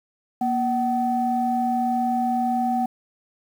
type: tone pair together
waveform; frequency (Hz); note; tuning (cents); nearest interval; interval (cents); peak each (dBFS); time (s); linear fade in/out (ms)
sine; 238.4 / 757; A#3 / F#5; +39 / +39; octave + minor sixth; 2000; -23 / -21; 0.41-2.86; 5
effects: tanh soft clip ceiling -12 dBFS + 8-bit